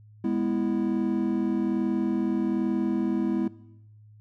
triangle chord, E major, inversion first, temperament just, 206 / 247.2 / 329.6 Hz, G#3 / B3 / E4, -14 / +2 / 0 cents, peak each -26 dBFS, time 0.24-3.48 s, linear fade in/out 5 ms, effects noise-tail reverb RT60 0.9 s tail -19 dB re dry + added 106 Hz sine -49 dBFS peak until 4.2 s

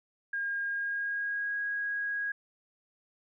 sine tone with pitch glide, 1619 to 1647.3 Hz, G#6 to G#6, -45 to -15 cents, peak -30 dBFS, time 0.33-2.32 s, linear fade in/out 5 ms, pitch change +30 cents, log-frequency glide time 0.66-1.57 s, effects none

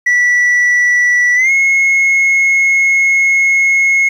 sine tone with pitch glide, 1956 to 2170 Hz, B6 to C#7, -17 to -37 cents, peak -5 dBFS, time 0.06-4.09 s, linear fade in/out 10 ms, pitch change +180 cents, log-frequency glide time 1.35-1.51 s, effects tanh soft clip ceiling -7 dBFS + 7-bit

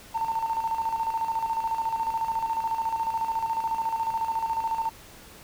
triangle tone with tremolo, 902 Hz, A5, 43 cents sharp, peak -19 dBFS, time 0.14-4.9 s, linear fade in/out 20 ms, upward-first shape square, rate 14 Hz, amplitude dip 65%, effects tanh soft clip ceiling -21 dBFS + pink hiss -48 dBFS RMS until 5.43 s

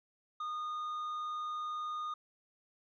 triangle tone with tanh clipping, 1227 Hz, D#6, 25 cents flat, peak -37 dBFS, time 0.4-2.14 s, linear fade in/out 5 ms, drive 9 dB, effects none

